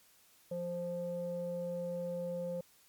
square tone with low-pass filter, 174.61 Hz, F3, in tune, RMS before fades -38 dBFS, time 0.51-2.61 s, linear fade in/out 5 ms, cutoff 560 Hz, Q 8.3, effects white hiss -65 dBFS RMS until 2.88 s + MP3 96 kbps

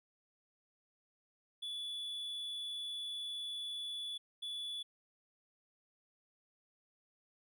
triangle tone bursts at uneven times, 3439 Hz, A7, 40 cents flat, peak -38 dBFS, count 2, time 1.62-4.18 / 4.42-4.83 s, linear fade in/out 10 ms, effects none

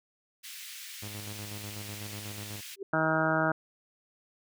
pink high-pass noise, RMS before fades -44 dBFS, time 0.43-2.76 s, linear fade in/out 20 ms, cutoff 2000 Hz, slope 24 dB/octave
sawtooth tone with tremolo, 103.83 Hz, G#2, in tune, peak -35 dBFS, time 1.02-2.61 s, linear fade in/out 10 ms, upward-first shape square, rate 8.1 Hz, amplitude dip 40%
sine tone with exponential growth, 392 Hz, G4, in tune, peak -30 dBFS, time 2.76-2.83 s, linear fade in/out 5 ms, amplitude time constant 15 ms
harmonic tone, 158.9 Hz, D#3, 37 cents sharp, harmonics 1 / 2 / 3 / 4 / 5 / 6 / 7 / 8 / 9 / 10, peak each -33 / -32 / -40 / -30 / -35 / -36 / -42 / -34 / -31 / -36 dBFS, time 2.93-3.52 s, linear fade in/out 5 ms
effects none

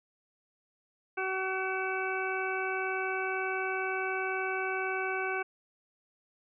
harmonic tone, 378.5 Hz, F#4, 39 cents sharp, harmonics 1 / 2 / 3 / 4 / 6 / 7, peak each -35 / -37 / -40 / -35 / -38 / -42 dBFS, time 1.17-5.43 s, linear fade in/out 10 ms, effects none

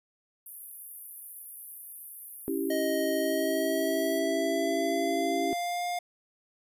white high-pass noise, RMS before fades -41 dBFS, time 0.46-4.19 s, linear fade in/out 2 ms, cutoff 9900 Hz, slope 96 dB/octave
sine chord, C# diminished, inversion none, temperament equal, 277.2 / 329.6 / 392 Hz, C#4 / E4 / G4, 0 / 0 / 0 cents, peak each -32 dBFS, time 2.48-5.53 s, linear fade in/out 0 ms
square tone with pitch glide, 626 to 706.7 Hz, D#5 to F5, +10 to +20 cents, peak -30 dBFS, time 2.7-5.99 s, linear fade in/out 5 ms, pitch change +210 cents, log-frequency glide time 3.18-5.85 s
effects resampled to 32000 Hz

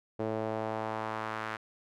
sawtooth tone with band-pass filter sweep, 110 Hz, A2, in tune, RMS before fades -35 dBFS, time 0.19-1.57 s, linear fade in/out 10 ms, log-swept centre 480 to 1500 Hz, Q 1.6, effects none

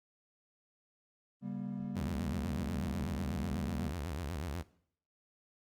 triangle chord, G diminished, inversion second, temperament equal with one note detuned, 138.59 / 196 / 238.7 Hz, Db3 / G3 / Bb3, 0 / 0 / +41 cents, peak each -42 / -38 / -40 dBFS, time 1.41-3.92 s, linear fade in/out 50 ms
sawtooth tone with vibrato, 78.9 Hz, D#2, 25 cents sharp, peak -33 dBFS, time 1.95-4.63 s, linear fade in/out 20 ms, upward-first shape sine, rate 8.1 Hz, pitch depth 260 cents each way
effects noise-tail reverb RT60 0.6 s tail -19 dB re dry + Opus 32 kbps

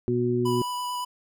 harmonic tone, 121.8 Hz, B2, 24 cents flat, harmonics 1 / 2 / 3, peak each -28 / -27 / -24 dBFS, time 0.08-0.62 s, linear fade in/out 0 ms
square tone with vibrato, 987.8 Hz, B5, in tune, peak -29 dBFS, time 0.45-1.05 s, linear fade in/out 10 ms, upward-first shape square, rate 9 Hz, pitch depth 8 cents each way
effects none

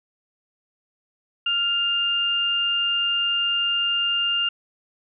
sine tone pair together, 1396.9 / 2805 Hz, F6 / F7, 0 / +7 cents, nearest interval octave, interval 1207 cents, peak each -29 / -20 dBFS, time 1.46-4.49 s, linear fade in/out 5 ms, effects none

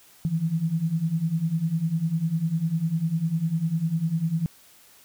sine beating tone pair, 157 / 167 Hz, D#3 / E3, +16 / +23 cents, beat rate 10 Hz, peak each -27 / -24 dBFS, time 0.25-4.46 s, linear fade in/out 0 ms, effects white hiss -54 dBFS RMS until 5.04 s

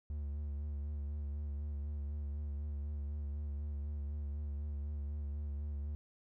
triangle tone with vibrato, 72.7 Hz, D2, 17 cents flat, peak -35 dBFS, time 0.1-5.95 s, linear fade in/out 0 ms, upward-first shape sine, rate 4 Hz, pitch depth 40 cents each way, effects none

